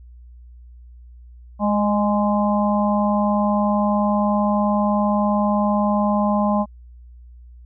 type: harmonic tone with a mistuned harmonic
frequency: 207.7 Hz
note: G#3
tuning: in tune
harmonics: 1 / 3 / 4 / 5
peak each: -18 / -23 / -24 / -25 dBFS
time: 1.59-6.66 s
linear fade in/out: 50 ms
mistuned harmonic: 3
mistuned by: -22 cents
effects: added 60 Hz sine -40 dBFS peak until 7.65 s